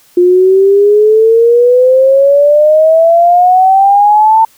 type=exponential sweep; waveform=sine; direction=up; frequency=352 to 900 Hz; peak=-3 dBFS; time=0.17-4.45 s; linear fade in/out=5 ms; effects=white hiss -46 dBFS RMS until 4.57 s